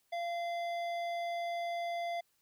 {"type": "tone with hard clipping", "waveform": "triangle", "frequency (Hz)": 688, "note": "F5", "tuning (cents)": -26, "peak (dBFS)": -36, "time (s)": [0.12, 2.21], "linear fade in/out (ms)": 10, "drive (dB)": 15, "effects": ["white hiss -75 dBFS RMS until 2.41 s"]}